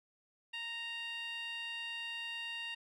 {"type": "tone with band-pass filter", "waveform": "15% pulse", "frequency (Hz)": 929, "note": "A#5", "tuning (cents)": -6, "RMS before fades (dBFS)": -42, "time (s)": [0.53, 2.75], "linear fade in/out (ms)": 10, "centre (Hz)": 2700, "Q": 2.2, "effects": []}